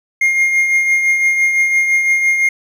triangle tone with tremolo, 2128 Hz, C7, 29 cents sharp, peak -7 dBFS, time 0.21-2.49 s, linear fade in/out 5 ms, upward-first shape triangle, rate 5.9 Hz, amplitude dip 50%, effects none

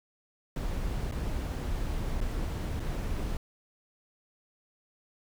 brown noise with dropouts, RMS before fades -32 dBFS, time 0.56-3.37 s, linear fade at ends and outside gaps 2 ms, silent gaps 1.113-1.121 / 2.205-2.212 / 2.797-2.801 s, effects none

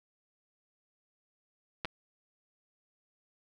clicks, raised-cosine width 0.3 ms, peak -18 / -21 dBFS, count 2, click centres 1.848 / 1.854 s, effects none

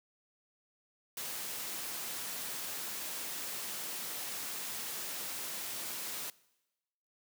white noise, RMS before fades -40 dBFS, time 1.17-6.3 s, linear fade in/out 2 ms, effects noise-tail reverb RT60 1.0 s tail -22 dB re dry + high-pass 150 Hz 12 dB/octave

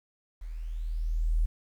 sine tone with level ramp, 40.12 Hz, E1, 46 cents flat, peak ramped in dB -36 to -21 dBFS, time 0.41-1.46 s, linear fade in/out 10 ms, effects 10-bit

